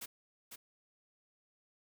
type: noise with echo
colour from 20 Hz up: white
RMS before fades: -44 dBFS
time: 0.01-0.06 s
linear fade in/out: 10 ms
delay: 500 ms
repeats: 1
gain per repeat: -5 dB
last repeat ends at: 0.56 s
effects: none